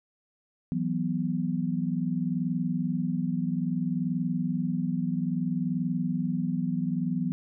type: chord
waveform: sine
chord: E suspended second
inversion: none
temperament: just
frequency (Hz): 164.81 / 185.42 / 247.2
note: E3 / F#3 / B3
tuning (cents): 0 / +4 / +2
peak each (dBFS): -30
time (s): 0.72-7.32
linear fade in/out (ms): 0
effects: none